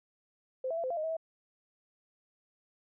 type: tone with pitch steps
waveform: sine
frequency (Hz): 518 / 657 / 673 / 515 / 685 / 620 / 644 / 650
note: C5 / E5 / E5 / C5 / F5 / D#5 / E5 / E5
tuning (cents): -17 / -6 / +36 / -28 / -34 / -6 / -41 / -24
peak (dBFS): -31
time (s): 0.64-1.168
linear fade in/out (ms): 5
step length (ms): 66
effects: none